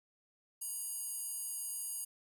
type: tone with high-pass filter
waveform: square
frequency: 963 Hz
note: B5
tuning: 44 cents flat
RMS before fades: -41 dBFS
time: 0.61-2.05 s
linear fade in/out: 10 ms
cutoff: 10000 Hz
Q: 2.6
effects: none